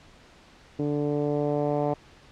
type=tone with low-pass filter sweep; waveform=10% pulse; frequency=146.5 Hz; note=D3; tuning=4 cents flat; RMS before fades=-26 dBFS; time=0.79-1.94 s; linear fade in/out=5 ms; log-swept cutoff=360 to 740 Hz; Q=1.7; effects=pink hiss -53 dBFS RMS until 2.31 s + low-pass 5000 Hz 12 dB/octave